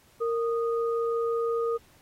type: tone pair together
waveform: sine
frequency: 462.6 / 1236 Hz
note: A#4 / D#6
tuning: -13 / -12 cents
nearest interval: octave + perfect fourth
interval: 1701 cents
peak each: -25 / -33 dBFS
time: 0.2-1.78 s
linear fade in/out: 20 ms
effects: pink hiss -60 dBFS RMS until 2.01 s + AAC 48 kbps